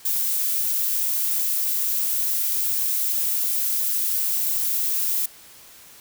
violet noise, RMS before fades -23 dBFS, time 0.05-5.26 s, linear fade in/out 5 ms, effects white hiss -47 dBFS RMS until 6 s

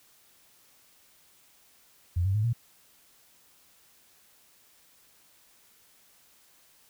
sine tone with pitch steps, 87.6 / 96.64 / 106.61 / 117.61 Hz, F2 / G2 / G#2 / A#2, +6 / -24 / +46 / +16 cents, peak -23 dBFS, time 2.16-2.532 s, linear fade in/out 10 ms, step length 93 ms, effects white hiss -61 dBFS RMS until 6.89 s

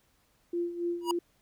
sine tone with tremolo, 345.7 Hz, F4, 18 cents flat, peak -27 dBFS, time 0.53-1.19 s, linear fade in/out 5 ms, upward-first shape sine, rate 3.6 Hz, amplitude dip 70%
square tone with exponential growth, 963 Hz, B5, 44 cents flat, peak -24 dBFS, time 1.01-1.11 s, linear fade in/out 2 ms, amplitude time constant 21 ms
effects pink hiss -69 dBFS RMS until 1.41 s

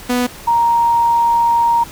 sawtooth / sine tone pair in turn, 246.9 / 935.1 Hz, B3 / A#5, 0 / +5 cents, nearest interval octave + major seventh, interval 2305 cents, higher second, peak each -10 dBFS, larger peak neither, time 0.09-0.27 / 0.47-1.84 s, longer second, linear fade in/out 10 ms, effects pink hiss -35 dBFS RMS until 1.91 s

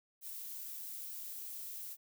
violet noise, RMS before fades -45 dBFS, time 0.21-1.97 s, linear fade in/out 50 ms, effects none

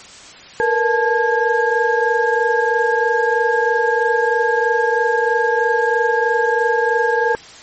sine tone cluster, 458.6 / 481.7 / 874 / 1632 Hz, A#4 / B4 / A5 / G#6, -28 / -43 / -12 / -31 cents, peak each -19 dBFS, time 0.6-7.35 s, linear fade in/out 0 ms, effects white hiss -39 dBFS RMS until 7.62 s + MP3 32 kbps

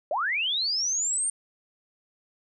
sine linear sweep, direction up, 543 to 8950 Hz, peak -24 dBFS, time 0.11-1.3 s, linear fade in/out 2 ms, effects none

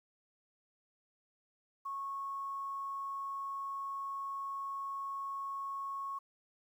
sine tone with quantisation, 1100 Hz, C#6, 14 cents flat, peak -37 dBFS, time 1.85-6.19 s, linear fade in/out 10 ms, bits 11, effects none

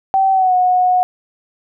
sine tone with pitch glide, 771 to 730.3 Hz, G5 to F#5, -29 to -23 cents, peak -10 dBFS, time 0.14-1.03 s, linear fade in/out 0 ms, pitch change -94 cents, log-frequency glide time 0.32-0.54 s, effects none

